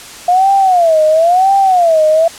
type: tone with vibrato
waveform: sine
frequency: 698.5 Hz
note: F5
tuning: in tune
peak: -6 dBFS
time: 0.28-2.28 s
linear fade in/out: 5 ms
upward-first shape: sine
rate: 0.98 Hz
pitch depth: 210 cents each way
effects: white hiss -31 dBFS RMS until 2.38 s + low-pass 9000 Hz 12 dB/octave